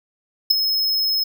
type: tone with ADSR envelope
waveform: square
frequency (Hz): 5170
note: E8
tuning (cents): -34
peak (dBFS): -7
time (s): 0.5-1.24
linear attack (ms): 11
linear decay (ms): 4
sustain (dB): -11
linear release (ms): 11
effects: none